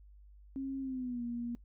sine tone with pitch glide, 270 to 237.8 Hz, C#4 to A#3, -45 to +35 cents, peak -35 dBFS, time 0.56-1.55 s, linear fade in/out 0 ms, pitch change -220 cents, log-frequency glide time 0.8-1.23 s, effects noise-tail reverb RT60 0.1 s tail -21 dB re dry + added 50 Hz sine -54 dBFS peak until 1.64 s

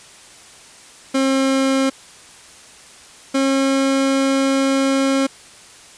30% pulse tone pair in turn, 267.9 / 270.7 Hz, C4 / C#4, +41 / -41 cents, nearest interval unison, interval 18 cents, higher second, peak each -12 dBFS, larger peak neither, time 1.14-1.9 / 3.34-5.27 s, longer second, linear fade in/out 10 ms, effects white hiss -43 dBFS RMS until 5.97 s + resampled to 22050 Hz

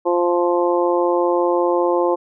harmonic tone, 174.8 Hz, F3, 2 cents sharp, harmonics 2 / 3 / 4 / 5 / 6, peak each -18 / -19 / -27 / -23 / -25 dBFS, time 0.05-2.16 s, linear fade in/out 20 ms, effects none

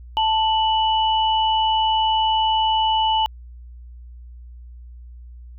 sine tone pair together, 880 / 2960 Hz, A5 / F#7, 0 / 0 cents, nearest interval octave + major sixth, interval 2100 cents, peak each -17 / -22 dBFS, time 0.17-3.26 s, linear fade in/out 0 ms, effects added 60 Hz sine -37 dBFS peak until 5.58 s

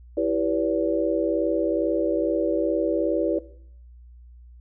sine chord, E minor seventh, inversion none, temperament equal with one note detuned, 329.6 / 392 / 493.9 / 573.3 Hz, E4 / G4 / B4 / D5, 0 / 0 / 0 / -42 cents, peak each -25 / -28 / -26 / -25 dBFS, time 0.17-3.39 s, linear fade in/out 5 ms, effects noise-tail reverb RT60 0.6 s tail -18 dB re dry + added 60 Hz sine -44 dBFS peak until 4.6 s

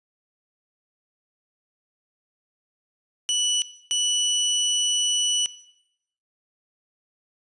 25% pulse tone pair in turn, 2960 / 2960 Hz, F#7 / F#7, 0 / 0 cents, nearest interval unison, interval 0 cents, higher neither, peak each -17 dBFS, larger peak neither, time 3.29-3.62 / 3.91-5.46 s, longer second, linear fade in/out 0 ms, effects noise-tail reverb RT60 0.8 s tail -17 dB re dry + resampled to 22050 Hz

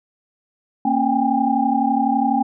sine tone cluster, 232.1 / 273 / 783 / 815 Hz, A#3 / C#4 / G5 / G#5, -7 / -26 / -2 / -33 cents, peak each -21 dBFS, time 0.85-2.43 s, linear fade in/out 5 ms, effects none

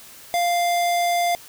square tone, 697 Hz, F5, 4 cents flat, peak -19 dBFS, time 0.34-1.35 s, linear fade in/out 0 ms, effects white hiss -44 dBFS RMS until 1.48 s

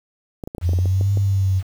clicks, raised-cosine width 2 ms, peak -16 dBFS, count 10, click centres 0.438 / 0.475 / 0.549 / 0.582 / 0.692 / 0.734 / 0.788 / 0.857 / 1.011 / 1.173 s
sine linear two-way sweep, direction up then down, 84.7 to 100.2 to 93.5 Hz, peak -15 dBFS, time 0.61-1.63 s, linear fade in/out 50 ms, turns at 1.13 s
effects 7-bit

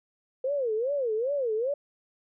sine tone with vibrato, 498.6 Hz, B4, 16 cents sharp, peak -25 dBFS, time 0.44-1.74 s, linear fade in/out 5 ms, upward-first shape sine, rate 2.5 Hz, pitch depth 260 cents each way, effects none

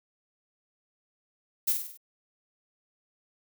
violet noise with echo, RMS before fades -25 dBFS, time 1.67-1.73 s, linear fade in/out 10 ms, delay 49 ms, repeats 5, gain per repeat -5 dB, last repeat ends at 1.975 s, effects none

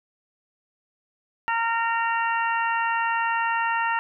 harmonic tone, 460 Hz, A#4, 23 cents flat, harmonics 2 / 3 / 4 / 5 / 6, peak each -24 / -28 / -28 / -42 / -32 dBFS, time 1.48-3.99 s, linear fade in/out 0 ms, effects none

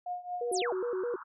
sine tone with tremolo, 716 Hz, F5, 43 cents sharp, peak -31 dBFS, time 0.06-0.67 s, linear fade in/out 5 ms, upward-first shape triangle, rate 4.4 Hz, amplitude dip 90%
sine tone with vibrato, 423.7 Hz, G#4, 35 cents sharp, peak -30 dBFS, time 0.41-1.16 s, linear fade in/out 5 ms, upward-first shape square, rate 4.8 Hz, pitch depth 220 cents each way
sine exponential sweep, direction down, 11830 to 554.4 Hz, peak -33 dBFS, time 0.52-0.73 s, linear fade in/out 10 ms
white band-pass noise, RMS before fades -46 dBFS, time 0.65-1.24 s, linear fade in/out 20 ms, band 920 to 1500 Hz, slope 96 dB/octave
effects none

